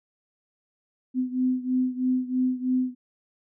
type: beating tone pair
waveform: sine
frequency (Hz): 253.9 / 257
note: B3 / C4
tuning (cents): +48 / -31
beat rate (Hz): 3.1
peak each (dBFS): -24 / -27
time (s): 1.14-2.95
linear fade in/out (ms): 50
effects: none